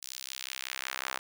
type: tone with high-pass filter sweep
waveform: sawtooth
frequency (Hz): 65.41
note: C2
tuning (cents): 0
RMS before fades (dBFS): -39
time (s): 0.02-1.19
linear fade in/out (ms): 5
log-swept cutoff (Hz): 5400 to 1100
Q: 1.1
effects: none